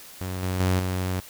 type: tone with level steps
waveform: sawtooth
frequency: 92.3 Hz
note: F#2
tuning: 4 cents flat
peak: -25 / -21 / -16 / -21 dBFS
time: 0.21-1.2 s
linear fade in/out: 0 ms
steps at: 0.43 / 0.6 / 0.79 s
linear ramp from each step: 2 ms
effects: white hiss -45 dBFS RMS until 1.29 s